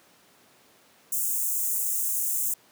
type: high-pass noise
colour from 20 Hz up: white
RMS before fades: -27 dBFS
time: 1.12-2.54 s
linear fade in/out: 5 ms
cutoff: 6700 Hz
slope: 48 dB/octave
effects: pink hiss -58 dBFS RMS until 2.71 s + high-pass 200 Hz 12 dB/octave